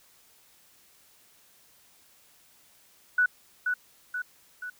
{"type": "tone with echo", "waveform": "sine", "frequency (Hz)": 1480, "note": "F#6", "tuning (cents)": 0, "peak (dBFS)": -19, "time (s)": [3.18, 3.26], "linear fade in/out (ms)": 5, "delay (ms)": 480, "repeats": 3, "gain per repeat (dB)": -5, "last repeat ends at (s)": 4.7, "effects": ["white hiss -60 dBFS RMS until 4.79 s"]}